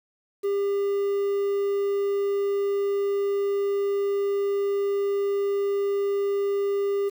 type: tone with quantisation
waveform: triangle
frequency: 400 Hz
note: G4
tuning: 35 cents sharp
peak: -20 dBFS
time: 0.43-7.1 s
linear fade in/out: 20 ms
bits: 8
effects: none